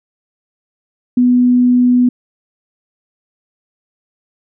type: tone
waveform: sine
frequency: 247.3 Hz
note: B3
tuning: 3 cents sharp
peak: -7 dBFS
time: 1.17-2.09 s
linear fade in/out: 5 ms
effects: none